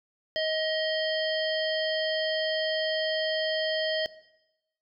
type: harmonic tone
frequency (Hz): 630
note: D#5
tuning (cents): +21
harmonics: 1 / 3 / 5 / 7 / 8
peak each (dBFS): -28 / -34 / -33 / -38 / -38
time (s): 0.36-4.06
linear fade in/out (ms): 0
effects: noise-tail reverb RT60 0.9 s tail -17 dB re dry